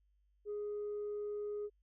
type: tone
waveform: sine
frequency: 415.3 Hz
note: G#4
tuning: in tune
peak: -36 dBFS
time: 0.45-1.7 s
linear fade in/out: 50 ms
effects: tanh soft clip ceiling -35 dBFS + added 50 Hz sine -70 dBFS peak until 1.82 s